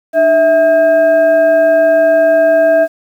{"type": "tone with frequency modulation", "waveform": "sine", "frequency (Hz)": 654, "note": "E5", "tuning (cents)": -14, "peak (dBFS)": -6, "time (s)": [0.13, 2.88], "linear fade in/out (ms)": 50, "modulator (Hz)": 955, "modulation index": 0.45, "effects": ["7-bit"]}